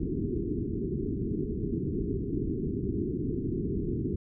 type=low-pass noise; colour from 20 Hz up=white; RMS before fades=-31 dBFS; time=0-4.16 s; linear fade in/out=5 ms; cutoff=410 Hz; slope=96 dB/octave; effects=none